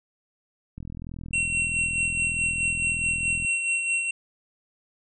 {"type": "click train", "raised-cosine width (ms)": 5, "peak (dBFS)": -25, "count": 112, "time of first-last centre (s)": [0.78, 3.448], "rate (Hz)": 41.6}
{"type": "tone with tremolo", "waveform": "square", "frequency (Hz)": 2727, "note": "F7", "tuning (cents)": -42, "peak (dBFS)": -22, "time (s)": [1.33, 4.11], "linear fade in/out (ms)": 5, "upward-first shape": "sine", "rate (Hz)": 4.7, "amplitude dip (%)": 45}
{"effects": ["resampled to 24000 Hz"]}